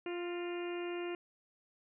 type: harmonic tone with a mistuned harmonic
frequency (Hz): 349.2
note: F4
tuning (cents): 0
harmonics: 1 / 2 / 3 / 4 / 5 / 6 / 7 / 8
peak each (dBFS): -37 / -48 / -52 / -52 / -54 / -54 / -51 / -51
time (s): 0.06-1.15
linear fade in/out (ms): 2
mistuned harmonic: 5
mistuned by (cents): +35
effects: none